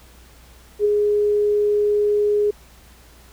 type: tone with ADSR envelope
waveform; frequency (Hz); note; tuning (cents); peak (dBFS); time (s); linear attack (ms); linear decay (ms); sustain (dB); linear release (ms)
sine; 415.3; G#4; 0; -12; 0.79-2.51; 59; 14; -3; 9
effects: added 60 Hz sine -47 dBFS peak until 3.32 s + pink hiss -50 dBFS RMS until 3.32 s